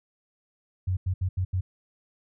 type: tone bursts at uneven times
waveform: sine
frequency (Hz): 92.5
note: F#2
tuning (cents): 0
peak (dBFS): -23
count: 5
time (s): 0.87-0.97 / 1.06-1.14 / 1.21-1.29 / 1.37-1.45 / 1.53-1.61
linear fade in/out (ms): 10
effects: none